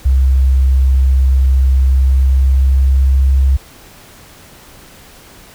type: tone with pitch glide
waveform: sine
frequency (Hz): 65.9 to 67.09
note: C2 to C2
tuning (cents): +13 to +44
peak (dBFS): -7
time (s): 0.05-3.57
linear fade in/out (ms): 10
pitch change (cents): +31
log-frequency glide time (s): 1.85-3.41
effects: pink hiss -40 dBFS RMS until 5.54 s